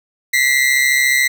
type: tone pair together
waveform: 40% pulse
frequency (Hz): 1949 / 2083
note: B6 / C7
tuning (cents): -23 / -8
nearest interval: minor second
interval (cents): 115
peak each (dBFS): -14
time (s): 0.33-1.28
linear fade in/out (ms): 10
effects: none